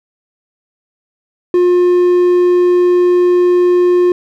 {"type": "tone with hard clipping", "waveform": "triangle", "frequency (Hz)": 356.3, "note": "F4", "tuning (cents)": 35, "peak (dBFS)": -8, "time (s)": [1.54, 4.12], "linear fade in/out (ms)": 2, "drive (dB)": 6, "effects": []}